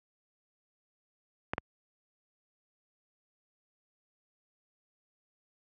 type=clicks; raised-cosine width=0.5 ms; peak=-15 dBFS; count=2; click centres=1.535 / 1.581 s; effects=high-pass 60 Hz 12 dB/octave